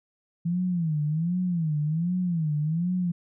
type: tone with vibrato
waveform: sine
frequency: 164.81 Hz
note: E3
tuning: in tune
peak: -23 dBFS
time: 0.45-3.12 s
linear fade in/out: 10 ms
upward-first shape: sine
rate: 1.3 Hz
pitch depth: 180 cents each way
effects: none